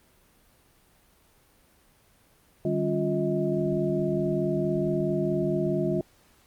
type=tone cluster; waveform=sine; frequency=150.9 / 195.5 / 275.8 / 352.7 / 635 Hz; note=D3 / G3 / C#4 / F4 / D#5; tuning=+47 / -4 / -9 / +17 / +35 cents; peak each=-30 / -30 / -34 / -27 / -31 dBFS; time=2.65-6.01 s; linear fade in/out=2 ms; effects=pink hiss -61 dBFS RMS until 6.46 s + Opus 32 kbps